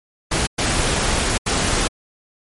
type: noise bursts at uneven times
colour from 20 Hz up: pink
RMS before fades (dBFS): -19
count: 3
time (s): 0.31-0.47 / 0.58-1.38 / 1.46-1.88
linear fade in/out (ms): 10
effects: MP3 48 kbps